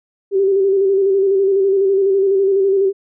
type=tone with vibrato; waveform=sine; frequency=390 Hz; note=G4; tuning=9 cents flat; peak=-11 dBFS; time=0.31-2.93 s; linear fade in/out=50 ms; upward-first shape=square; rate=12 Hz; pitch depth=35 cents each way; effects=none